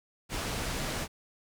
pink low-pass noise, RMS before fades -34 dBFS, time 0.29-1.08 s, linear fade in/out 50 ms, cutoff 9600 Hz, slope 12 dB/octave, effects none

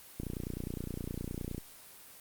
click train, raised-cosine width 3 ms, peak -24 dBFS, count 42, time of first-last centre 0.2-1.58 s, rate 29.7 Hz, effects white hiss -53 dBFS RMS until 2.2 s + Opus 24 kbps

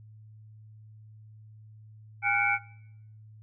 sine tone cluster, 809 / 1402 / 1492 / 2199 / 2314 Hz, G#5 / F6 / F#6 / C#7 / D7, -46 / +6 / +14 / -14 / -26 cents, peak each -29 / -33 / -31 / -29 / -27 dBFS, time 2.22-2.59 s, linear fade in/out 50 ms, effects noise-tail reverb RT60 0.8 s tail -22 dB re dry + added 108 Hz sine -48 dBFS peak until 3.42 s

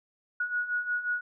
sine beating tone pair, 1454 / 1459.6 Hz, F#6 / F#6, -31 / -24 cents, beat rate 5.6 Hz, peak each -34 / -29 dBFS, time 0.4-1.21 s, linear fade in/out 5 ms, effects none

